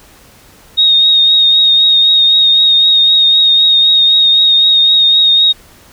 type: tone with vibrato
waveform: sine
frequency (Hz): 3729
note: A#7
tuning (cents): 0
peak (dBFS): -5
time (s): 0.77-5.53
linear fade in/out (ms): 20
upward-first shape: triangle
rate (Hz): 3.9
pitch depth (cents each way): 29
effects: pink hiss -42 dBFS RMS until 5.92 s